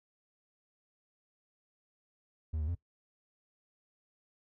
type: tone with pitch steps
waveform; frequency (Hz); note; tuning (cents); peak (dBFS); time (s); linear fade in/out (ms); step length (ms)
triangle; 78.7 / 75.9 / 86.1; D#2 / D#2 / F2; +20 / -42 / -24; -30; 2.53-2.752; 10; 74
effects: noise-tail reverb RT60 0.1 s tail -19 dB re dry